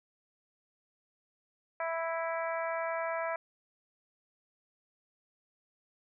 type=harmonic tone; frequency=329.6 Hz; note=E4; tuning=in tune; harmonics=2 / 3 / 4 / 5 / 6 / 7; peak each=-34 / -38 / -40 / -42 / -44 / -45 dBFS; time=1.8-3.36 s; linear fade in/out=2 ms; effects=none